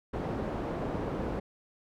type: low-pass noise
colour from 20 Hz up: white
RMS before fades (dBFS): -34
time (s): 0.13-1.4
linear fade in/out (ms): 10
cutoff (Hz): 520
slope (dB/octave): 12
effects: none